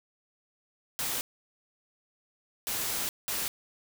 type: noise bursts at uneven times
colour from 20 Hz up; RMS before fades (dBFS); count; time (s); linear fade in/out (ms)
white; -32; 3; 0.99-1.21 / 2.67-3.09 / 3.28-3.48; 0
effects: none